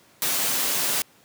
white noise with comb filter, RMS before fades -24 dBFS, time 0.22-1.02 s, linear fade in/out 0 ms, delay 9.6 ms, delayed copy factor -0.5, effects pink hiss -56 dBFS RMS until 1.24 s + high-pass 150 Hz 12 dB/octave

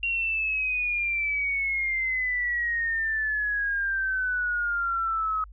sine exponential sweep, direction down, 2765 to 1271 Hz, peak -24 dBFS, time 0.03-5.44 s, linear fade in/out 2 ms, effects added 50 Hz sine -43 dBFS peak until 5.52 s

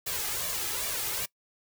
white noise with flanger, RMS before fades -32 dBFS, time 0.06-1.26 s, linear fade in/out 10 ms, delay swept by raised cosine 1.7 to 2.46 ms, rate 2.5 Hz, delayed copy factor +0.65, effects noise-tail reverb RT60 0.1 s tail -22 dB re dry

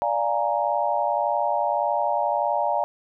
sine chord, Bb dominant seventh, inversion first, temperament equal, 587.3 / 698.5 / 830.6 / 932.3 Hz, D5 / F5 / Ab5 / Bb5, 0 / 0 / 0 / 0 cents, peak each -26 dBFS, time 0.02-2.84 s, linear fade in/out 0 ms, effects none

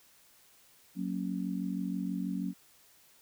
sine chord, F# major, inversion none, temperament just, 185 / 231.2 / 277.5 Hz, F#3 / A#3 / C#4, 0 / -14 / +2 cents, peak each -34 / -38 / -37 dBFS, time 0.95-2.54 s, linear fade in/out 50 ms, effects white hiss -62 dBFS RMS until 3.21 s

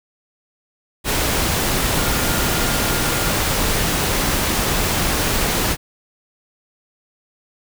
sine tone in noise, 1412 Hz, F6, 19 cents sharp, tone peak -30 dBFS, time 1.96-3.36 s, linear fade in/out 50 ms, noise pink, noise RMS -19 dBFS, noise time 1.04-5.77 s, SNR -14 dB, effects none

